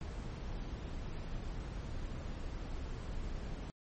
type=noise; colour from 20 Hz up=brown; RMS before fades=-41 dBFS; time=0.01-3.7 s; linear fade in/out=0 ms; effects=MP3 32 kbps